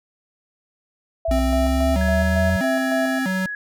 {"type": "tone with tremolo", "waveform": "sine", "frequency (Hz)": 659.3, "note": "E5", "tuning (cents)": 0, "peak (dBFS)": -20, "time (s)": [1.25, 3.19], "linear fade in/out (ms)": 5, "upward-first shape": "square", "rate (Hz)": 3.6, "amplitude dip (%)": 50}
{"type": "exponential sweep", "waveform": "sine", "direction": "up", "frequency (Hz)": [58.27, 87], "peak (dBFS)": -19, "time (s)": [1.28, 2.57], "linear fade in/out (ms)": 10}
{"type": "tone with vibrato", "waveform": "square", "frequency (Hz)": 222.2, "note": "A3", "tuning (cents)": 17, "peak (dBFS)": -22, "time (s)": [1.31, 3.46], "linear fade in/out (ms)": 2, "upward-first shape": "square", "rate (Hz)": 0.77, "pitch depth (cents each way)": 290}
{"type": "tone", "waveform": "sine", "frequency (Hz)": 1676, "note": "G#6", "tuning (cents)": 15, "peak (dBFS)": -26, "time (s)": [2.01, 3.55], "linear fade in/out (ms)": 2}
{"effects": []}